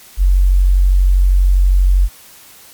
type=tone; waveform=sine; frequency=46.25 Hz; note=F#1; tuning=in tune; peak=-7 dBFS; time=0.17-2.09 s; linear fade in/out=50 ms; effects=white hiss -41 dBFS RMS until 2.73 s + MP3 96 kbps